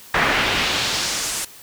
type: noise with band-pass filter sweep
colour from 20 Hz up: brown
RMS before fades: -21 dBFS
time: 0.14-1.45 s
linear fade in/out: 5 ms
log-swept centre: 1700 to 9300 Hz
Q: 1.3
effects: white hiss -43 dBFS RMS until 1.62 s